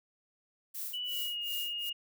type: noise with tremolo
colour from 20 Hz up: violet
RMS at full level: -38 dBFS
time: 0.74-1.9 s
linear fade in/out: 10 ms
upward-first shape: sine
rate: 2.7 Hz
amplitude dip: 100%
type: tone with pitch glide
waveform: sine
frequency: 2960 to 2854 Hz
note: F#7 to F7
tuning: 0 to +37 cents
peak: -34 dBFS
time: 0.93-1.93 s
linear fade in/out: 10 ms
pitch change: -63 cents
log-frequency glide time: 1.07-1.41 s
effects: none